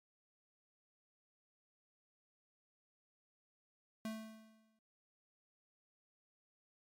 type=tone with exponential decay; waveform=square; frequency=220 Hz; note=A3; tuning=in tune; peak=-39 dBFS; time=4.05-4.79 s; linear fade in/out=2 ms; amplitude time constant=160 ms; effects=MP3 64 kbps